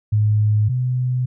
sine tone pair in turn, 106.1 / 126.17 Hz, G#2 / B2, +38 / +37 cents, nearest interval minor third, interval 299 cents, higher second, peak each -13 / -17 dBFS, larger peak first, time 0.12-0.69 / 0.69-1.26 s, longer neither, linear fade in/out 10 ms, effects none

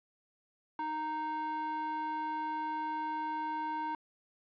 square tone with band-pass filter, 310 Hz, D#4, 6 cents flat, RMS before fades -36 dBFS, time 0.79-3.95 s, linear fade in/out 2 ms, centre 1000 Hz, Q 3, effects resampled to 11025 Hz

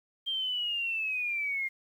sine linear sweep, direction down, 3189 to 2107 Hz, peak -29 dBFS, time 0.26-1.69 s, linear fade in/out 20 ms, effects 10-bit

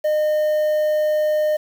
triangle tone with quantisation, 610 Hz, D#5, 34 cents flat, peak -14 dBFS, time 0.04-1.57 s, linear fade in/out 10 ms, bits 7, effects none

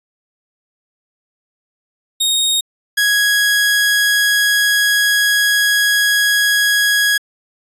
sawtooth tone pair in turn, 3729 / 1661.1 Hz, A#7 / G#6, 0 / 0 cents, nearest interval octave + major second, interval 1400 cents, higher first, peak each -10 / -8 dBFS, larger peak second, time 2.2-2.61 / 2.97-7.18 s, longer second, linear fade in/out 10 ms, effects resampled to 32000 Hz

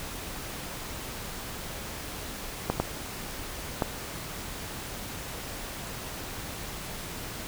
clicks, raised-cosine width 1 ms, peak -10 dBFS, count 3, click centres 2.7 / 2.8 / 3.822 s, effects pink hiss -38 dBFS RMS until 7.47 s

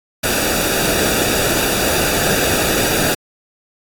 pink noise with comb filter, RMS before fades -17 dBFS, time 0.23-3.15 s, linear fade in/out 10 ms, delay 0.95 ms, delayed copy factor -0.65, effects AAC 64 kbps

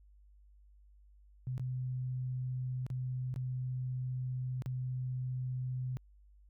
sine tone with dropouts, 127.5 Hz, C3, 44 cents flat, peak -34 dBFS, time 1.47-5.97 s, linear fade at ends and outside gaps 0 ms, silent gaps 1.579-1.596 / 2.865-2.902 / 3.341-3.361 / 4.621-4.66 s, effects added 50 Hz sine -58 dBFS peak until 6.49 s

